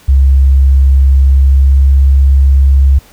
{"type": "tone with pitch glide", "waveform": "sine", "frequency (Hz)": [67.5, 68.09], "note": ["C#2", "C#2"], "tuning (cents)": [-45, -30], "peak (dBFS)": -3, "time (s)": [0.08, 2.99], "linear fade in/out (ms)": 10, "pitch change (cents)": 15, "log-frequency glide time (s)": [1.24, 1.85], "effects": ["pink hiss -42 dBFS RMS until 3.12 s"]}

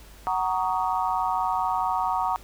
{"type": "chord", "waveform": "sine", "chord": "D# minor seventh", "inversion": "first", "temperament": "just", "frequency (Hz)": [746.7, 933.4, 1120.1, 1244.5], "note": ["F#5", "A#5", "C#6", "D#6"], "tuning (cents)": [16, 2, 18, 0], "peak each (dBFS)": [-27, -26, -30, -32], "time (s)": [0.27, 2.36], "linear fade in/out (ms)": 0, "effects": ["added 50 Hz sine -47 dBFS peak until 2.43 s", "pink hiss -51 dBFS RMS until 2.43 s"]}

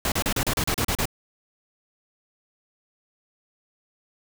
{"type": "noise bursts", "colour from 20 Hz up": "pink", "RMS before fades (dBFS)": -24, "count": 10, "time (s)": [0.05, 1.055], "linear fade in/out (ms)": 2, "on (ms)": 69, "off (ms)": 35, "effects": []}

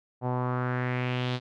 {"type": "tone with low-pass filter sweep", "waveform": "sawtooth", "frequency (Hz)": 125.1, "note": "B2", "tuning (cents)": 23, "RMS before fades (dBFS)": -29, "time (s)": [0.21, 1.4], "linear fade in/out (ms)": 50, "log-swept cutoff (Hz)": [790, 4000], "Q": 2.9, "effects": []}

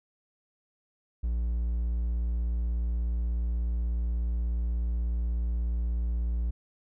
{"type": "tone", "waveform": "triangle", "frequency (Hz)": 58.27, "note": "A#1", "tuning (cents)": 0, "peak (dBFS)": -24, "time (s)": [1.23, 6.51], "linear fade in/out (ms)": 10, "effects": []}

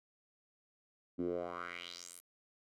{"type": "tone with band-pass filter sweep", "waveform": "10% pulse", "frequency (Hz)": 87.31, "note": "F2", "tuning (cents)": 0, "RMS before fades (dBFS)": -42, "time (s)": [1.18, 2.21], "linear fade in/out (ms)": 20, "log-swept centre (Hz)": [260, 12000], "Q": 3.4, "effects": []}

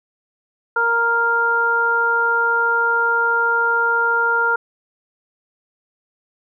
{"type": "harmonic tone", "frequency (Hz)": 466.2, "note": "A#4", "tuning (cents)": 0, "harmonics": [1, 2, 3], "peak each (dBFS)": [-24, -21, -16], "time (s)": [0.76, 4.56], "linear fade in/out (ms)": 5, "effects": []}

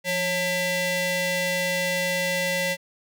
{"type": "ring-modulated tone", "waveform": "sawtooth", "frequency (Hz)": 722, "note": "F#5", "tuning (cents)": -43, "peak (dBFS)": -16, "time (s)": [0.04, 2.77], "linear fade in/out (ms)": 50, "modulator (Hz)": 1270, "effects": []}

